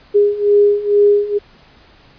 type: beating tone pair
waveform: sine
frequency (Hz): 408.8 / 411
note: G#4 / G#4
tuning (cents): -27 / -18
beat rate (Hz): 2.2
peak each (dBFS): -14 / -11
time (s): 0.14-1.39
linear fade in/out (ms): 20
effects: pink hiss -47 dBFS RMS until 2.18 s + resampled to 11025 Hz